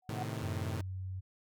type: tone with exponential growth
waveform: sine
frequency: 740 Hz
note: F#5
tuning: in tune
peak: -34 dBFS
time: 0.02-0.23 s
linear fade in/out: 5 ms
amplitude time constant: 44 ms
type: chord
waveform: sawtooth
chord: A diminished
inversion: none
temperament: equal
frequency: 110 / 130.81 / 155.56 Hz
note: A2 / C3 / Eb3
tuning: 0 / 0 / 0 cents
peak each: -35 / -38 / -39 dBFS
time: 0.09-0.81 s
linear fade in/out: 0 ms
type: tone with pitch glide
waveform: sine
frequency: 92.4 to 93.74 Hz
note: F#2 to F#2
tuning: -2 to +23 cents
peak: -37 dBFS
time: 0.41-1.21 s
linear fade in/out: 20 ms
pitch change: +25 cents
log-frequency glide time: 0.62-0.84 s
effects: none